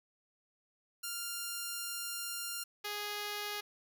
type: tone pair in turn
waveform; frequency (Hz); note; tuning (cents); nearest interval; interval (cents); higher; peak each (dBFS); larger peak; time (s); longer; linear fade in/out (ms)
5% pulse; 1396.9 / 414.5; F6 / G#4; 0 / -3; octave + major sixth; 2103; first; -26; neither; 1.03-2.64 / 2.84-3.61; first; 10
effects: none